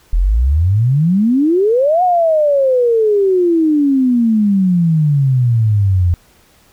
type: exponential two-way sweep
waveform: sine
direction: up then down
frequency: 39.6 to 740 to 85 Hz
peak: -9 dBFS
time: 0.13-6.14 s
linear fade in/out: 0 ms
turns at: 2.03 s
effects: pink hiss -50 dBFS RMS until 6.72 s